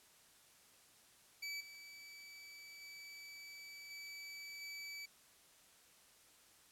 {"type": "tone with level steps", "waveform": "25% pulse", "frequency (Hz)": 2300, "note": "D7", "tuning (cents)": -37, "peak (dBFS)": [-38, -49, -47, -44, -42], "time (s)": [1.42, 5.06], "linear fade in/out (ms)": 10, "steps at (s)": [1.6, 2.81, 3.9, 4.61], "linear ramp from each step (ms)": 10, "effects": ["white hiss -66 dBFS RMS until 6.71 s", "low-pass 12000 Hz 12 dB/octave"]}